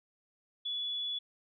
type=tone; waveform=sine; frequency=3419 Hz; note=G#7; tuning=50 cents sharp; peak=-33 dBFS; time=0.65-1.19 s; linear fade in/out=10 ms; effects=none